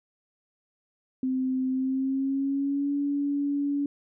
sine tone with pitch glide, 259.5 to 284.6 Hz, C4 to C#4, -14 to +46 cents, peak -24 dBFS, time 1.23-3.86 s, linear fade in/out 2 ms, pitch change +160 cents, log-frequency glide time 1.7-2.93 s, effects none

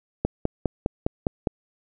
click train, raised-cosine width 2 ms, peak -8 dBFS, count 7, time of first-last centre 0.25-1.472 s, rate 4.91 Hz, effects none

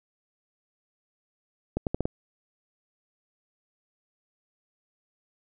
accelerating click train, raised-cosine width 2 ms, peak -13 dBFS, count 5, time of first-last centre 1.77-2.055 s, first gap 98 ms, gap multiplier 0.79, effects none

